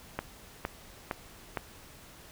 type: click train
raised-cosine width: 0.5 ms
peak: -16 dBFS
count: 4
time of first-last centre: 0.19-1.572 s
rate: 2.17 Hz
effects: pink hiss -52 dBFS RMS until 2.31 s

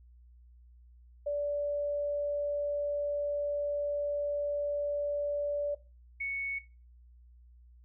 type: tone pair in turn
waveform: sine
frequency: 580 / 2216 Hz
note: D5 / C#7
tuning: -22 / -1 cents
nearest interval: octave + major seventh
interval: 2321 cents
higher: second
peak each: -29 / -32 dBFS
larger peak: first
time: 1.26-5.75 / 6.2-6.59 s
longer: first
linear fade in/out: 10 ms
effects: noise-tail reverb RT60 0.3 s tail -17 dB re dry + added 60 Hz sine -54 dBFS peak until 7.84 s

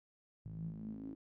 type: tone with band-pass filter sweep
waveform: sawtooth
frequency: 53.7 Hz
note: A1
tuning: 41 cents flat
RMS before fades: -45 dBFS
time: 0.45-1.15 s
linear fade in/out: 10 ms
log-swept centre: 130 to 300 Hz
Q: 9.6
effects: none

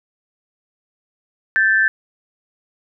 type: tone pair together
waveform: sine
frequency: 1556.3 / 1758 Hz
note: G6 / A6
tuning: -13 / -2 cents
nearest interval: major second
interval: 211 cents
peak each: -15 dBFS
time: 1.56-1.88 s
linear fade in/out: 0 ms
effects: none

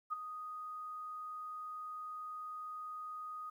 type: tone with ADSR envelope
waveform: sine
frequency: 1244.5 Hz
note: D#6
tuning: in tune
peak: -32 dBFS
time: 0.1-3.5 s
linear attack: 29 ms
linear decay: 13 ms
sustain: -10 dB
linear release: 7 ms
effects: 12-bit

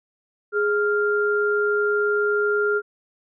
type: tone pair together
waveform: sine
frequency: 415.3 / 1396.9 Hz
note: G#4 / F6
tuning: 0 / 0 cents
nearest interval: octave + major sixth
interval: 2100 cents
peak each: -20 / -22 dBFS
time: 0.52-2.82 s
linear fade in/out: 50 ms
effects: none

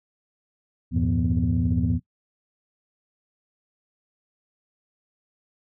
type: tone cluster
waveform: sine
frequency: 79.8 / 97 / 111.9 / 168.4 / 246.1 Hz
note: D#2 / G2 / A2 / E3 / B3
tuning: +44 / -18 / +30 / +37 / -6 cents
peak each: -25 / -26 / -27 / -26 / -25 dBFS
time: 0.91-2 s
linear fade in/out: 50 ms
effects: noise-tail reverb RT60 0.1 s tail -21 dB re dry + tanh soft clip ceiling -12 dBFS

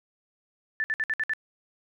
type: tone bursts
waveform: sine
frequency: 1760 Hz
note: A6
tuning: in tune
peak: -24 dBFS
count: 6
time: 0.8-1.335 s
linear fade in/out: 0 ms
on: 40 ms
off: 59 ms
effects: none

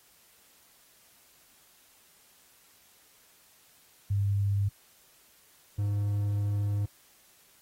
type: tone pair in turn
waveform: sine / triangle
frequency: 100 / 102.16 Hz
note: G2 / G#2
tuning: +35 / -28 cents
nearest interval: unison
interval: 37 cents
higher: second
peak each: -24 / -24 dBFS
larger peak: neither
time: 4.1-4.69 / 5.78-6.86 s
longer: second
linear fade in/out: 10 ms
effects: white hiss -61 dBFS RMS until 7.61 s + AAC 48 kbps

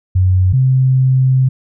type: tone pair in turn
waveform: sine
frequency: 92.5 / 130.59 Hz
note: F#2 / C3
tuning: 0 / -3 cents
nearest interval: tritone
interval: 597 cents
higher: second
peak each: -8 dBFS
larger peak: neither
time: 0.15-0.53 / 0.53-1.49 s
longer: second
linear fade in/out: 10 ms
effects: none

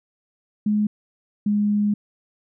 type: tone pair in turn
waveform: sine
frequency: 210.1 / 207.2 Hz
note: G#3 / G#3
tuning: +20 / -4 cents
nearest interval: unison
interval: 24 cents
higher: first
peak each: -17 dBFS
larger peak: neither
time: 0.66-0.87 / 1.46-1.94 s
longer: second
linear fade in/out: 5 ms
effects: none

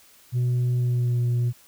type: tone with pitch glide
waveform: sine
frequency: 123.47 to 120.93 Hz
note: B2 to B2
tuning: 0 to -36 cents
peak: -17 dBFS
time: 0.32-1.53 s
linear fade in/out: 50 ms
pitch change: -36 cents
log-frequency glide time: 0.78-1.2 s
effects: tanh soft clip ceiling -19 dBFS + white hiss -54 dBFS RMS until 1.67 s

